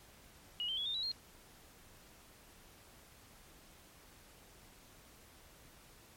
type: tone with pitch steps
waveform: sine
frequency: 2898 / 3124 / 3368 / 3630 / 3913 / 4218 Hz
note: F#7 / G7 / G#7 / A#7 / B7 / C8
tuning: -37 / -7 / +24 / -47 / -17 / +13 cents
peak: -35 dBFS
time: 0.6-1.116 s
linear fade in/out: 0 ms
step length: 86 ms
effects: pink hiss -60 dBFS RMS until 6.16 s + MP3 64 kbps